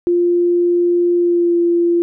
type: tone with pitch glide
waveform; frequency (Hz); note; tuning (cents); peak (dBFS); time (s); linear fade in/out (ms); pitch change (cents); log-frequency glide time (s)
sine; 349.2 to 343.6; F4 to F4; 0 to -28; -11; 0.07-2.02; 0; -28; 1.16-1.57
effects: none

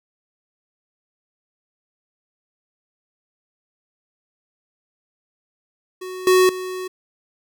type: tone with level steps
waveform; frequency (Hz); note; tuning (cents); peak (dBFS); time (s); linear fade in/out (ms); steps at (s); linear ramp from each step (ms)
square; 370; F#4; 0; -30 / -12 / -27; 6.01-6.88; 10; 6.27 / 6.49; 2
effects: none

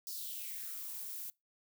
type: noise with high-pass filter sweep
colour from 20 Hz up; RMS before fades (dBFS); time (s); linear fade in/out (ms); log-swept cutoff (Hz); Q
violet; -43; 0.07-1.3; 0; 5100 to 420; 4.1
effects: noise-tail reverb RT60 0.2 s tail -23 dB re dry

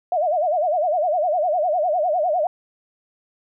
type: tone with vibrato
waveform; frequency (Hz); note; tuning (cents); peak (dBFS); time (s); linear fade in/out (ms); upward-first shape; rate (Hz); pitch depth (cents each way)
sine; 661; E5; +5; -17; 0.12-2.47; 2; sine; 9.9; 200
effects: none

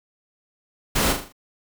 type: noise with echo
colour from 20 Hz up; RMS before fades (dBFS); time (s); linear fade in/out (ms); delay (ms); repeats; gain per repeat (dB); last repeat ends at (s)
pink; -21; 0.95-1.13; 10; 39; 5; -6; 1.325
effects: none

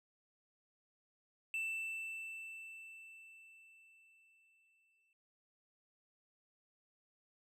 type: tone with exponential decay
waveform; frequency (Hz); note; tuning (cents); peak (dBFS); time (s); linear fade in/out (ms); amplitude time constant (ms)
triangle; 2660; E7; +15; -34; 1.54-5.13; 1; 780
effects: none

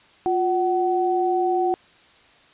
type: tone pair together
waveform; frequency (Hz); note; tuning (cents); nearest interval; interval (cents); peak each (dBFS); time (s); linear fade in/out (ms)
sine; 354.6 / 751.4; F4 / F#5; +26 / +26; octave + minor second; 1300; -21; 0.26-1.74; 0
effects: white hiss -53 dBFS RMS until 2.53 s + resampled to 8000 Hz

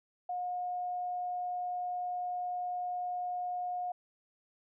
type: tone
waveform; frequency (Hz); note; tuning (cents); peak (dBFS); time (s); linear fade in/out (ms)
sine; 719; F#5; -50; -33; 0.29-3.92; 5
effects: none

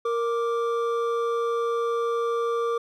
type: tone pair together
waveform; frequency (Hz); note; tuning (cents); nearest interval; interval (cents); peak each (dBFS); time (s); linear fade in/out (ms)
triangle; 466.2 / 1174.7; A#4 / D6; 0 / 0; octave + major third; 1600; -22 / -27; 0.05-2.78; 5
effects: none

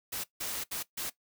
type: noise bursts at uneven times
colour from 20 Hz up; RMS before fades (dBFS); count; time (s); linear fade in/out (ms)
white; -36; 4; 0.12-0.24 / 0.4-0.64 / 0.71-0.83 / 0.97-1.1; 10
effects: noise-tail reverb RT60 0.1 s tail -17 dB re dry

